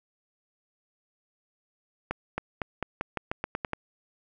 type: accelerating click train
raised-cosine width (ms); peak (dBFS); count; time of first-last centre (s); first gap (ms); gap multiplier
0.5; -14; 11; 2.11-3.733; 270; 0.88
effects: none